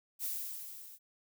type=noise with level ramp; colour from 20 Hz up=violet; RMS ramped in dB=-35 to -53 dBFS; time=0.19-0.99 s; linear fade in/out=50 ms; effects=none